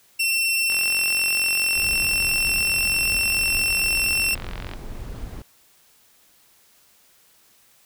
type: tone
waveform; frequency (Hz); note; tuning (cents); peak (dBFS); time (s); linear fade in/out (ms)
sawtooth; 2704; E7; +43; -16; 0.19-4.35; 10
type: click train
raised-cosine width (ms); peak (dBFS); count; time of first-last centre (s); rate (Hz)
0.3; -18; 181; 0.7-4.736; 44.6
type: noise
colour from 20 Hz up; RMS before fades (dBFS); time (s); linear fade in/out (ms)
brown; -34; 1.76-5.42; 2
effects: white hiss -57 dBFS RMS until 7.85 s